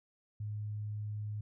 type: tone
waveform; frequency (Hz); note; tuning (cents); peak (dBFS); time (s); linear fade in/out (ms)
sine; 105.3; G#2; +24; -36; 0.4-1.41; 5
effects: none